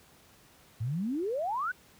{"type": "exponential sweep", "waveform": "sine", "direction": "up", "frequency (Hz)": [103.83, 1555], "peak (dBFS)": -29, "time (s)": [0.8, 1.72], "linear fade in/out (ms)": 10, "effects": ["pink hiss -59 dBFS RMS until 1.99 s", "high-pass 60 Hz 12 dB/octave"]}